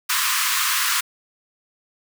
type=high-pass noise; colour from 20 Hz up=pink; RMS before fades=-21 dBFS; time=0.09-1.01 s; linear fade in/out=10 ms; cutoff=1000 Hz; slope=96 dB/octave; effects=none